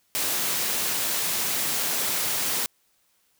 white high-pass noise, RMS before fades -26 dBFS, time 0.15-2.66 s, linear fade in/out 0 ms, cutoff 110 Hz, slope 12 dB/octave, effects white hiss -67 dBFS RMS until 3.39 s

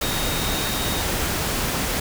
sine tone in noise, 3729 Hz, A#7, in tune, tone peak -31 dBFS, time 0.02-1.02 s, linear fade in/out 5 ms, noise pink, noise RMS -24 dBFS, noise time 0.01-2 s, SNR -10 dB, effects none

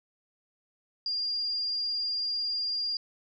sine tone, 4806 Hz, D8, 39 cents sharp, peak -28 dBFS, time 1.06-2.97 s, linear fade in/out 2 ms, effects none

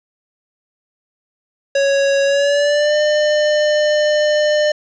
square tone with pitch glide, 554.4 to 601.1 Hz, C#5 to D5, 0 to +40 cents, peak -13 dBFS, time 1.75-4.72 s, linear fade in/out 5 ms, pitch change +140 cents, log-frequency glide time 2.24-2.96 s, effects resampled to 16000 Hz + 7-bit

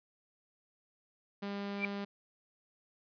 sawtooth tone, 200.8 Hz, G3, 42 cents sharp, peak -33 dBFS, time 1.42-2.05 s, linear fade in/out 10 ms
sine tone with exponential growth, 2349 Hz, D7, in tune, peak -26 dBFS, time 1.75-1.85 s, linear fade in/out 1 ms, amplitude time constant 20 ms
effects resampled to 11025 Hz

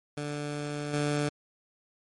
15% pulse tone with level steps, 146.83 Hz, D3, in tune, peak -26 / -20 dBFS, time 0.17-1.29 s, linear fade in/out 5 ms, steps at 0.93 s, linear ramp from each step 10 ms, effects MP3 48 kbps

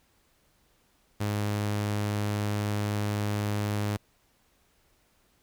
sawtooth tone, 103.83 Hz, G#2, in tune, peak -23 dBFS, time 1.2-3.97 s, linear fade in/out 10 ms, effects pink hiss -67 dBFS RMS until 5.42 s

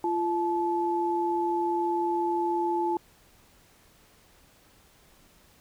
sine tone pair together, 344.5 / 865.9 Hz, F4 / A5, -24 / -28 cents, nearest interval octave + major third, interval 1596 cents, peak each -27 dBFS, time 0.04-2.97 s, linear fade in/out 2 ms, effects pink hiss -59 dBFS RMS until 5.6 s

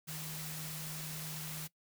sine tone in noise, 155.56 Hz, D#3, in tune, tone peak -44 dBFS, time 0.07-1.68 s, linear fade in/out 20 ms, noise white, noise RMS -44 dBFS, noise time 0.07-1.68 s, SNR -3 dB, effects noise-tail reverb RT60 0.1 s tail -20 dB re dry

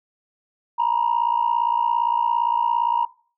sine tone with amplitude modulation, 947 Hz, A#5, 27 cents sharp, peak -12 dBFS, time 0.78-3.06 s, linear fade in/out 20 ms, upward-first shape sine, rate 57.5 Hz, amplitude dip 80%, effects noise-tail reverb RT60 0.4 s tail -20 dB re dry + tanh soft clip ceiling -12 dBFS

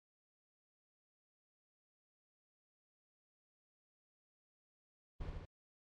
brown noise with echo, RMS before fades -43 dBFS, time 5.2-5.3 s, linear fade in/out 10 ms, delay 78 ms, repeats 2, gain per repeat -2 dB, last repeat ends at 5.456 s, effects low-pass 4000 Hz 12 dB/octave + MP3 64 kbps

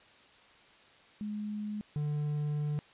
sine / triangle tone pair in turn, 209.9 / 148.42 Hz, G#3 / D3, +19 / +19 cents, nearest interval tritone, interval 600 cents, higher first, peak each -34 / -28 dBFS, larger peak second, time 1.21-1.81 / 1.96-2.79 s, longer second, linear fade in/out 0 ms, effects white hiss -59 dBFS RMS until 2.93 s + resampled to 8000 Hz

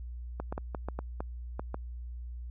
clicks, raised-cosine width 1 ms, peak -21 dBFS, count 9, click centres 0.4 / 0.525 / 0.579 / 0.748 / 0.886 / 0.99 / 1.205 / 1.595 / 1.744 s, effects added 60 Hz sine -38 dBFS peak until 2.5 s

